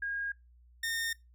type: tone pair in turn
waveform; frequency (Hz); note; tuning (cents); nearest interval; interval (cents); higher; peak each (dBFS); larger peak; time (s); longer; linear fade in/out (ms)
sine / sawtooth; 1629 / 1828.5; G#6 / A#6; -34 / -34; major second; 200; second; -32 / -28; second; 0.02-0.32 / 0.83-1.13; neither; 5
effects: noise-tail reverb RT60 0.2 s tail -22 dB re dry + added 60 Hz sine -57 dBFS peak until 1.34 s